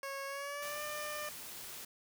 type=tone with pitch glide; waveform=15% pulse; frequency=549 to 598.7 Hz; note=C#5 to D5; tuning=-17 to +33 cents; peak=-33 dBFS; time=0.03-1.29 s; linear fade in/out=2 ms; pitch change=+150 cents; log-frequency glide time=0.26-0.83 s
type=noise; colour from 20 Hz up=white; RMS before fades=-47 dBFS; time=0.62-1.85 s; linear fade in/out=5 ms
effects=none